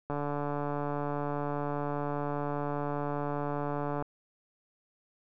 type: click train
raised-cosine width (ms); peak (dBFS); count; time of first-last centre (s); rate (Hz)
1; -20; 570; 0.1-4.024; 145
effects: none